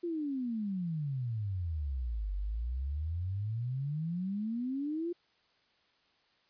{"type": "exponential two-way sweep", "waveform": "sine", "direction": "down then up", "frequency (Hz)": [354, 47.15, 354], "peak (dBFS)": -32, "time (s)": [0.03, 5.13], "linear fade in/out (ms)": 10, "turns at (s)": 2.34, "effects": ["white hiss -70 dBFS RMS until 6.49 s", "resampled to 11025 Hz"]}